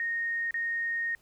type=tone with dropouts; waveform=sine; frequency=1855 Hz; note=A#6; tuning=9 cents flat; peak=-28 dBFS; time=0-1.15 s; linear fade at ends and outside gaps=1 ms; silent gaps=0.509-0.542 s; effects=pink hiss -65 dBFS RMS until 1.21 s